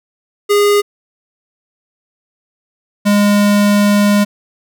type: tone pair in turn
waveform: square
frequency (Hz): 410 / 205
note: G#4 / G#3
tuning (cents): -22 / -22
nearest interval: octave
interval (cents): 1200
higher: first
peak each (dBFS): -9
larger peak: neither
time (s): 0.49-0.82 / 3.05-4.25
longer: second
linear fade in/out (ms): 20
effects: none